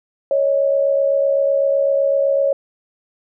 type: tone pair together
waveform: sine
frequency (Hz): 554.4 / 622.3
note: C#5 / D#5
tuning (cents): 0 / 0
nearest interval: major second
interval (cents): 200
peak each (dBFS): -14 / -21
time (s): 0.31-2.53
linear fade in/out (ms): 2
effects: none